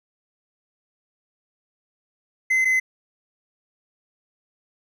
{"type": "tone pair in turn", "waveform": "triangle", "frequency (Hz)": [2054, 2044], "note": ["C7", "C7"], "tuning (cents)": [-33, -41], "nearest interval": "unison", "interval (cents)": 8, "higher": "first", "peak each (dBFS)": [-15, -15], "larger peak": "neither", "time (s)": [[2.5, 2.65], [2.65, 2.8]], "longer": "neither", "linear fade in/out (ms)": 10, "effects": []}